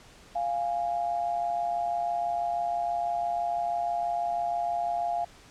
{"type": "tone pair together", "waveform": "sine", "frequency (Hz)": [696.9, 823], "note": ["F5", "G#5"], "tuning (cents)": [-4, -16], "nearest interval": "minor third", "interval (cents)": 288, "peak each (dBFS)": [-27, -33], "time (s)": [0.35, 5.25], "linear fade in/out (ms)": 10, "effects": ["pink hiss -53 dBFS RMS until 5.5 s", "low-pass 8000 Hz 12 dB/octave"]}